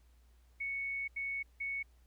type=tone bursts at uneven times; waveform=sine; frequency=2217 Hz; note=C#7; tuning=in tune; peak=-35 dBFS; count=3; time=0.6-1.08 / 1.16-1.43 / 1.6-1.83 s; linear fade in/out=10 ms; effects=added 60 Hz sine -61 dBFS peak until 2.06 s + pink hiss -74 dBFS RMS until 2.06 s